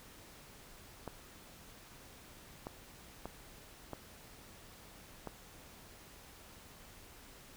clicks, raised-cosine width 1 ms, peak -27 dBFS, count 5, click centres 1.077 / 2.669 / 3.256 / 3.933 / 5.273 s, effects pink hiss -56 dBFS RMS until 7.56 s

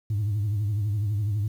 sine tone with vibrato, 103.83 Hz, G#2, in tune, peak -21 dBFS, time 0.1-1.48 s, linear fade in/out 5 ms, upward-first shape triangle, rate 12 Hz, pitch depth 110 cents each way, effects tanh soft clip ceiling -21 dBFS + 9-bit

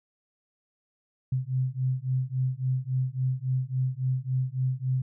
sine beating tone pair, 127.7 / 131.3 Hz, C3 / C3, -42 / +6 cents, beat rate 3.6 Hz, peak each -28 / -28 dBFS, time 1.32-5.02 s, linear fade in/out 5 ms, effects none

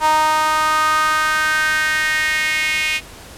sawtooth tone with high-pass filter sweep, 310 Hz, D#4, 6 cents flat, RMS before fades -17 dBFS, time 0-3.01 s, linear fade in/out 50 ms, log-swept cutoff 920 to 2400 Hz, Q 4.8, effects pink hiss -38 dBFS RMS until 3.37 s + low-pass 12000 Hz 12 dB/octave

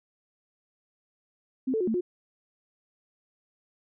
sine tone with pitch steps, 260.8 / 441.5 / 362.6 / 222.9 / 358.5 Hz, C4 / A4 / F#4 / A3 / F4, -5 / +6 / -35 / +23 / +45 cents, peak -24 dBFS, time 1.67-2.01 s, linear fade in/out 10 ms, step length 68 ms, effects none

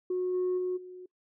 sine tone with level steps, 364.9 Hz, F#4, 24 cents flat, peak -26 / -24 / -27 / -42 dBFS, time 0.1-1.06 s, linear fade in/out 5 ms, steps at 0.33 / 0.57 / 0.76 s, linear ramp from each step 20 ms, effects noise-tail reverb RT60 0.1 s tail -23 dB re dry + tanh soft clip ceiling -24 dBFS

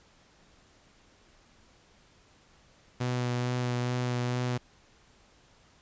sawtooth tone with vibrato, 123.47 Hz, B2, in tune, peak -24 dBFS, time 3-4.58 s, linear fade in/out 10 ms, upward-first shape sine, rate 2.3 Hz, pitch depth 14 cents each way, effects pink hiss -61 dBFS RMS until 5.81 s + resampled to 16000 Hz

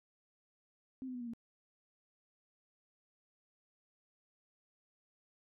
sine tone with pitch steps, 261.6 / 253.7 / 246.1 / 238.6 / 231.4 Hz, C4 / B3 / B3 / A#3 / A#3, 0 / +47 / -6 / +41 / -13 cents, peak -40 dBFS, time 1.02-1.335 s, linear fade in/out 0 ms, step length 63 ms, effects none

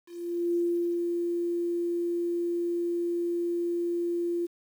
sine tone with ADSR envelope, 345.2 Hz, F4, 20 cents flat, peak -23 dBFS, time 0.06-4.47 s, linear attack 490 ms, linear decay 440 ms, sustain -3 dB, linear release 19 ms, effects 9-bit

